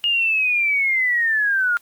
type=linear sweep; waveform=sine; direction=down; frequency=2861 to 1400 Hz; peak=-16 dBFS; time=0.04-1.77 s; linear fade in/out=0 ms; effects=white hiss -54 dBFS RMS until 1.81 s + Opus 32 kbps